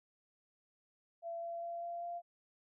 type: tone with pitch steps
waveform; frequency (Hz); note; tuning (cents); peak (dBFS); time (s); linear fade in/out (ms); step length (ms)
sine; 675 / 679.3 / 683.6 / 688 / 692.4; E5 / F5 / F5 / F5 / F5; +41 / -48 / -37 / -26 / -15; -39; 1.22-2.22; 50; 200
effects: none